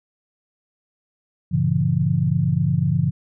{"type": "chord", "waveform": "sine", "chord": "G diminished seventh", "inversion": "none", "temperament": "just", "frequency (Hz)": [98, 117.6, 141.12, 169.34], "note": ["G2", "Bb2", "Db3", "Fb3"], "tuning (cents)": [0, 16, 31, 47], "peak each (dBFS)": [-25, -25, -20, -21], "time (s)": [1.51, 3.11], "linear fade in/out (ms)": 20, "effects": []}